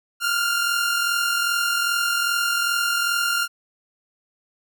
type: tone pair together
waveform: sawtooth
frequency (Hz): 1393.5 / 1436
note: F6 / F6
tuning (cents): -4 / +48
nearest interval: minor second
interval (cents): 52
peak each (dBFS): -17 / -24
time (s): 0.2-3.48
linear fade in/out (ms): 50
effects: none